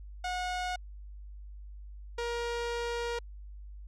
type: tone pair in turn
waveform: sawtooth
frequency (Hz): 727 / 472.7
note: F#5 / A#4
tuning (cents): -31 / +24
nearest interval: perfect fifth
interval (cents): 745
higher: first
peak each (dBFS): -28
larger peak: neither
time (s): 0.24-0.76 / 2.18-3.19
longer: second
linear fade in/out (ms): 5
effects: added 50 Hz sine -43 dBFS peak until 3.87 s + low-pass 6000 Hz 12 dB/octave